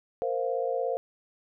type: chord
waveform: sine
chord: Bb suspended second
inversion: none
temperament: equal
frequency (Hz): 466.2 / 523.3 / 698.5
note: Bb4 / C5 / F5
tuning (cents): 0 / 0 / 0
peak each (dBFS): -31 / -29 / -33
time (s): 0.22-0.97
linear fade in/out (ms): 0
effects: none